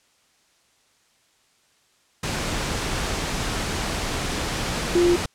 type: tone in noise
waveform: sine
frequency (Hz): 349.2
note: F4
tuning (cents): 0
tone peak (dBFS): -15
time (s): 4.95-5.16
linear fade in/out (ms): 5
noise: pink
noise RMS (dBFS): -26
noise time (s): 2.23-5.26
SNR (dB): +8
effects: white hiss -62 dBFS RMS until 5.34 s + low-pass 8000 Hz 12 dB/octave